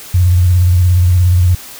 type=tone with vibrato; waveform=sine; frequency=89.4 Hz; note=F2; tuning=41 cents sharp; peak=-6 dBFS; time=0.14-1.55 s; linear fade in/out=5 ms; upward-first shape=sine; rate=17 Hz; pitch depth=68 cents each way; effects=white hiss -32 dBFS RMS until 1.79 s